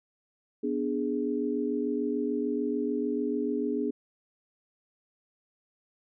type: chord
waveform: sine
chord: G# diminished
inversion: first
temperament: equal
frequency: 246.9 / 293.7 / 415.3 Hz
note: B3 / D4 / G#4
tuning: 0 / 0 / 0 cents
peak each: -31 dBFS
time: 0.63-3.91 s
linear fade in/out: 10 ms
effects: none